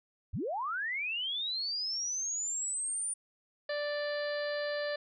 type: linear sweep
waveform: sine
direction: up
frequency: 47.84 to 9380 Hz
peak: -32 dBFS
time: 0.33-3.14 s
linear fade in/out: 10 ms
type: harmonic tone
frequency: 587 Hz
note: D5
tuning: 1 cent flat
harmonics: 1 / 2 / 3 / 4 / 5 / 6 / 7 / 8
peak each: -33 / -47 / -39 / -53 / -51 / -51 / -46 / -48 dBFS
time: 3.69-4.96 s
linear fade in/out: 5 ms
effects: none